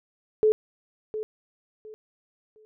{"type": "tone with echo", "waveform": "sine", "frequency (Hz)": 431.5, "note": "A4", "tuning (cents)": -34, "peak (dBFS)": -16, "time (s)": [0.43, 0.52], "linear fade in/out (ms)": 0, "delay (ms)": 710, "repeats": 3, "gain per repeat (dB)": -12, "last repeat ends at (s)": 2.65, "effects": []}